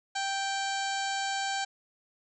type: harmonic tone with a mistuned harmonic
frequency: 784 Hz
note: G5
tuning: in tune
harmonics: 1 / 2 / 3 / 4 / 5 / 6 / 7 / 8 / 9 / 10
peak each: -32 / -35 / -42 / -40 / -42 / -41 / -46 / -47 / -42 / -47 dBFS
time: 0.15-1.65 s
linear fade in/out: 10 ms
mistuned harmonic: 6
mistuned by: -74 cents
effects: none